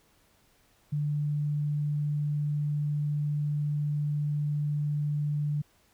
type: tone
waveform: sine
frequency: 147.6 Hz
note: D3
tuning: 9 cents sharp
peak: -26 dBFS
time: 0.92-5.62 s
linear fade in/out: 10 ms
effects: pink hiss -65 dBFS RMS until 5.93 s